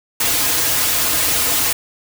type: noise with comb filter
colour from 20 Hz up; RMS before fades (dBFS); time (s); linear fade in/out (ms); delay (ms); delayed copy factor
white; -17; 0.2-1.73; 5; 5.2; -1
effects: none